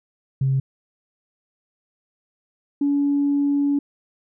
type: tone pair in turn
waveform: sine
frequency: 134.2 / 284.4 Hz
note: C3 / C#4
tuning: +44 / +45 cents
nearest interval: octave + minor second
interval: 1301 cents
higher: second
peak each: -16 dBFS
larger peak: neither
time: 0.41-0.6 / 2.81-3.79 s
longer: second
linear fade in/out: 5 ms
effects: tanh soft clip ceiling -12 dBFS